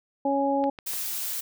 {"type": "harmonic tone", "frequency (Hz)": 277.4, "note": "C#4", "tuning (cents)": 1, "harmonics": [1, 2, 3], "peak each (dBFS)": [-26, -26, -26], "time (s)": [0.25, 0.7], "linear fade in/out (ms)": 5}
{"type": "click train", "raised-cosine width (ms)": 0.3, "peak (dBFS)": -24, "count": 3, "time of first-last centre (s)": [0.64, 0.936], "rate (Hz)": 6.76}
{"type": "noise", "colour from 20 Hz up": "blue", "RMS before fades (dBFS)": -31, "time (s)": [0.86, 1.41], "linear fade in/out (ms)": 10}
{"effects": []}